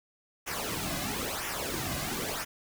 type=noise with flanger; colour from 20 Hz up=pink; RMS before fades=-34 dBFS; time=0.46-2.45 s; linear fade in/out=20 ms; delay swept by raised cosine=0.23 to 2.23 ms; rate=1 Hz; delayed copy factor=-0.7; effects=none